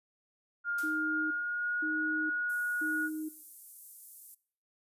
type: tone with pitch glide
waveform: sine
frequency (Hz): 1411 to 1449.8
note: F6 to F#6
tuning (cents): +17 to -36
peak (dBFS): -30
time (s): 0.64-3.1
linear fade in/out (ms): 50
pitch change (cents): +47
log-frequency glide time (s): 0.99-1.89
type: noise with exponential decay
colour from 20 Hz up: blue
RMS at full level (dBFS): -42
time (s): 0.78-1.14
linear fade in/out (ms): 5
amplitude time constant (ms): 77
type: tone bursts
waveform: sine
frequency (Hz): 311.1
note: D#4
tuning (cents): 0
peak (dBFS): -35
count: 3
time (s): 0.83-3.29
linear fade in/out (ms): 10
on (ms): 480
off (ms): 510
type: high-pass noise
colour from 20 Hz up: pink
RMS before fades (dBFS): -50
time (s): 2.49-4.35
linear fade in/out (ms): 10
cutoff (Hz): 9600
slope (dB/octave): 24
effects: noise-tail reverb RT60 0.5 s tail -20 dB re dry + resampled to 32000 Hz